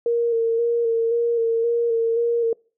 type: tone with vibrato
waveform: sine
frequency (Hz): 463.5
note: A#4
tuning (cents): -10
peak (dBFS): -17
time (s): 0.06-2.53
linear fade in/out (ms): 2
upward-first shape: square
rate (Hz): 1.9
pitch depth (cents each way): 23
effects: noise-tail reverb RT60 0.4 s tail -26 dB re dry